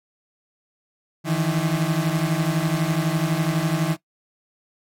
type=beating tone pair; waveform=35% pulse; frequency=154.2 / 166.2 Hz; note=D#3 / E3; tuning=-15 / +15 cents; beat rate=12 Hz; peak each=-21 dBFS; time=1.24-3.97 s; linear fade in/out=50 ms; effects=noise-tail reverb RT60 0.1 s tail -19 dB re dry + AAC 64 kbps